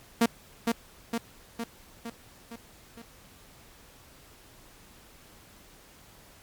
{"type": "tone with echo", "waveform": "sawtooth", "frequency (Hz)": 231.8, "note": "A#3", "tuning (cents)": -10, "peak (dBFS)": -15, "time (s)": [0.21, 0.26], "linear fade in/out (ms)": 5, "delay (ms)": 460, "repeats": 6, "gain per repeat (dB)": -4, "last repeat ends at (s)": 3.02, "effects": ["pink hiss -54 dBFS RMS until 6.42 s", "MP3 96 kbps"]}